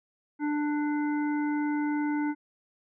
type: harmonic tone with a mistuned harmonic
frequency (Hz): 296.2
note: D4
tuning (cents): +15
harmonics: 1 / 3 / 5 / 7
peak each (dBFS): -26 / -36 / -40 / -43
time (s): 0.39-2.35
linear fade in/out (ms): 50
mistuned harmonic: 7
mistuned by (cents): -16
effects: none